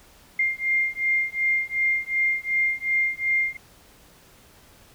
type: beating tone pair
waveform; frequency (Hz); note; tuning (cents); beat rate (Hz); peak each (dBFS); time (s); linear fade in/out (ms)
sine; 2109 / 2111.7; C7 / C7; +13 / +15; 2.7; -24 / -24; 0.39-3.57; 5
effects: pink hiss -53 dBFS RMS until 4.94 s